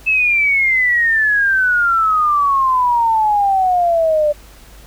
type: exponential sweep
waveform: sine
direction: down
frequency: 2624 to 587.3 Hz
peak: -11 dBFS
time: 0.06-4.33 s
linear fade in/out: 20 ms
effects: added 50 Hz sine -40 dBFS peak until 4.86 s + pink hiss -44 dBFS RMS until 4.86 s